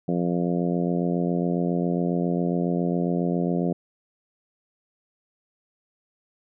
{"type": "harmonic tone", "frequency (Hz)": 87.31, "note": "F2", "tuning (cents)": 0, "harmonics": [2, 3, 4, 5, 6, 7, 8], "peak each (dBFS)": [-24, -28, -30, -32, -34, -35, -36], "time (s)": [0.08, 3.73], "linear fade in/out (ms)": 5, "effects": []}